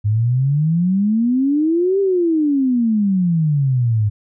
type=exponential two-way sweep; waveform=sine; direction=up then down; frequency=101.8 to 399.7 to 101.8 Hz; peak=-13 dBFS; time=0.04-4.1 s; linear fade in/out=20 ms; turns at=2 s; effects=none